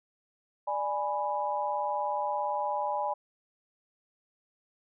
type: chord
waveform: sine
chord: G# diminished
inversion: second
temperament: equal with one note detuned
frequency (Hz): 592.1 / 830.6 / 987.8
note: D5 / G#5 / B5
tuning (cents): +14 / 0 / 0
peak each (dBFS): -34 / -31 / -33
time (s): 0.67-3.14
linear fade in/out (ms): 10
effects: none